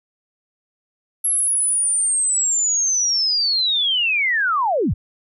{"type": "linear sweep", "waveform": "sine", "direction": "down", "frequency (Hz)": [11260, 43.65], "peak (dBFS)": -16, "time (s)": [1.24, 4.94], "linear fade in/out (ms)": 10, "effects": []}